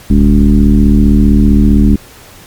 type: tone with frequency modulation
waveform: sine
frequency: 130.81 Hz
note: C3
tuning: in tune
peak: -3 dBFS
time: 0.1-1.96 s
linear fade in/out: 5 ms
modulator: 75.4 Hz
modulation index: 2
effects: pink hiss -36 dBFS RMS until 2.46 s + MP3 96 kbps